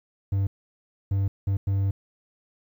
triangle tone bursts at uneven times, 98 Hz, G2, in tune, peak -19 dBFS, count 4, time 0.32-0.47 / 1.11-1.28 / 1.47-1.57 / 1.67-1.91 s, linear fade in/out 5 ms, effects 10-bit

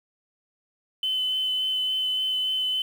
sine tone with vibrato, 3037 Hz, F#7, 44 cents sharp, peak -22 dBFS, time 1.03-2.82 s, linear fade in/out 2 ms, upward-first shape sine, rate 3.5 Hz, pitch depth 8 cents each way, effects tanh soft clip ceiling -19 dBFS + 8-bit

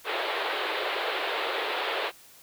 pink band-pass noise, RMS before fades -30 dBFS, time 0.04-2.12 s, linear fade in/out 50 ms, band 380 to 4000 Hz, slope 48 dB/octave, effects white hiss -53 dBFS RMS until 2.42 s

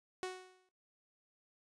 sawtooth tone with exponential decay, 370 Hz, F#4, in tune, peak -32 dBFS, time 0.23-0.69 s, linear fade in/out 0 ms, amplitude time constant 100 ms, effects noise-tail reverb RT60 0.2 s tail -17 dB re dry + resampled to 22050 Hz

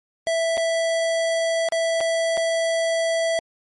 square tone with dropouts, 659.3 Hz, E5, in tune, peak -20 dBFS, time 0.27-3.39 s, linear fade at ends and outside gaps 0 ms, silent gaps 0.571-0.577 / 1.687-1.722 / 2.005-2.01 / 2.371-2.376 s, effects MP3 48 kbps

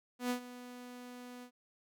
sawtooth tone with ADSR envelope, 246.9 Hz, B3, in tune, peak -27 dBFS, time 0.19-1.51 s, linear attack 110 ms, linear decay 97 ms, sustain -16 dB, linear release 83 ms, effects none

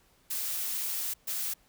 blue noise bursts at uneven times, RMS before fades -33 dBFS, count 2, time 0.3-1.14 / 1.27-1.54 s, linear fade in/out 10 ms, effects pink hiss -65 dBFS RMS until 1.68 s

